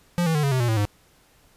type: tone with pitch steps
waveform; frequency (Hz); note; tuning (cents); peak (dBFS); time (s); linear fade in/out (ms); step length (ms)
square; 174.61 / 161.98 / 150.26 / 139.39 / 129.31 / 119.95 / 111.28 / 103.23; F3 / E3 / D3 / C#3 / C3 / A#2 / A2 / G#2; 0 / -30 / +40 / +10 / -20 / +50 / +20 / -10; -20; 0.18-0.852; 0; 84
effects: pink hiss -58 dBFS RMS until 1.56 s + resampled to 32000 Hz